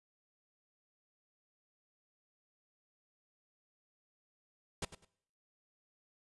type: noise with echo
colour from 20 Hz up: pink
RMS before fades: -37 dBFS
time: 4.82-4.85 s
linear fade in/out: 5 ms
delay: 100 ms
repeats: 2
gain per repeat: -13 dB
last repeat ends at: 5.05 s
effects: noise-tail reverb RT60 0.7 s tail -23 dB re dry + resampled to 24000 Hz